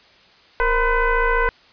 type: tone with frequency modulation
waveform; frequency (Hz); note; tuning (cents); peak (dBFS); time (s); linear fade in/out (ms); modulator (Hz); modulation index
sine; 523.3; C5; 0; -15; 0.6-1.49; 0; 496; 2.7
effects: white hiss -51 dBFS RMS until 1.72 s + resampled to 11025 Hz